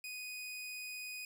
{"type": "tone", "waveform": "sawtooth", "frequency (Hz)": 2489, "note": "D#7", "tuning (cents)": 0, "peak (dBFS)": -39, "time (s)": [0.04, 1.25], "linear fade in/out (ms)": 2, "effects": []}